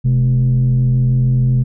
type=tone with frequency modulation; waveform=sine; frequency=127.9 Hz; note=C3; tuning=39 cents flat; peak=-9 dBFS; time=0.04-1.64 s; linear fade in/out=20 ms; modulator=87.2 Hz; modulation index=0.43; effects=tanh soft clip ceiling -7 dBFS